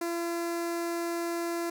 sawtooth tone with notch filter, 340 Hz, F4, 46 cents flat, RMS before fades -32 dBFS, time 0.01-1.7 s, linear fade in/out 5 ms, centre 3200 Hz, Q 1.7, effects none

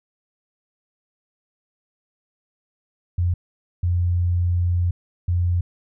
sine tone bursts at uneven times, 88 Hz, F2, 14 cents sharp, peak -17 dBFS, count 3, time 3.18-3.34 / 3.83-4.91 / 5.28-5.61 s, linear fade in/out 5 ms, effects none

